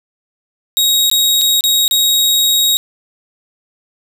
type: tone with dropouts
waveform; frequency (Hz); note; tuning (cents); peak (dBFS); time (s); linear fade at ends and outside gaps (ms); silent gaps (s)
sawtooth; 3784; A#7; +25; -7; 0.77-2.77; 0; 1.099-1.114 / 1.413-1.417 / 1.608-1.639 / 1.879-1.911
effects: none